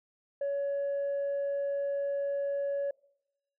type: tone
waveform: sine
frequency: 562 Hz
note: C#5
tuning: 24 cents sharp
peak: -27 dBFS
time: 0.41-2.91 s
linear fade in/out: 5 ms
effects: noise-tail reverb RT60 0.8 s tail -24 dB re dry + tanh soft clip ceiling -27 dBFS